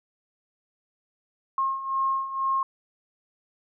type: beating tone pair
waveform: sine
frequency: 1073 / 1075.1 Hz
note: C6 / C6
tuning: +43 / +47 cents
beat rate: 2.1 Hz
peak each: -30 / -25 dBFS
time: 1.58-2.63 s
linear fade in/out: 2 ms
effects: none